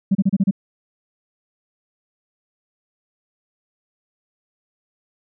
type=tone bursts; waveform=sine; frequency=194.5 Hz; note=G3; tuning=13 cents flat; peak=-11 dBFS; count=6; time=0.11-0.511 s; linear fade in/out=10 ms; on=41 ms; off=31 ms; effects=tanh soft clip ceiling -8 dBFS